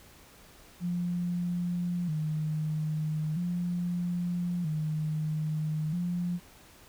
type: tone with vibrato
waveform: sine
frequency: 164.81 Hz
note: E3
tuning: in tune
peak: -28 dBFS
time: 0.8-6.4 s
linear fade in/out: 50 ms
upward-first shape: square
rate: 0.39 Hz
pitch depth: 110 cents each way
effects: pink hiss -55 dBFS RMS until 6.88 s